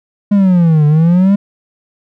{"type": "exponential two-way sweep", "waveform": "triangle", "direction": "down then up", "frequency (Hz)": [207.7, 146.83, 204.3], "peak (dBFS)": -4, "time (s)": [0.31, 1.36], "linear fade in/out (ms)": 10, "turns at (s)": 0.86, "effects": []}